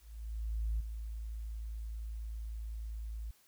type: tone with ADSR envelope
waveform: sine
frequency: 55 Hz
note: A1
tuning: in tune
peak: -29 dBFS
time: 0-3.31 s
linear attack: 800 ms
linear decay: 7 ms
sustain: -9 dB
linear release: 5 ms
effects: tanh soft clip ceiling -27 dBFS + white hiss -67 dBFS RMS until 3.47 s